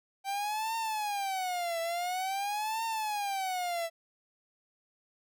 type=tone with vibrato; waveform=45% pulse; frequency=777 Hz; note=G5; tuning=16 cents flat; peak=-31 dBFS; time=0.24-3.9 s; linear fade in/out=50 ms; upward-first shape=triangle; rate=0.48 Hz; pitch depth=280 cents each way; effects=none